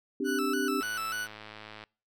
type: chord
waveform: sine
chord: C suspended second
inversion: none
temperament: equal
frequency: 261.6 / 293.7 / 392 Hz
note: C4 / D4 / G4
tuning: 0 / 0 / 0 cents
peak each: -32 dBFS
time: 0.2-0.81 s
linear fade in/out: 5 ms
type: tone with vibrato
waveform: 40% pulse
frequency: 1396.9 Hz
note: F6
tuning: in tune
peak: -31 dBFS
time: 0.24-1.28 s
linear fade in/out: 50 ms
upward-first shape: square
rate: 3.4 Hz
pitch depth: 100 cents each way
type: click train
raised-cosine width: 0.3 ms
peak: -28 dBFS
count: 111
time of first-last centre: 0.81-1.838 s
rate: 107 Hz
effects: noise-tail reverb RT60 0.4 s tail -26 dB re dry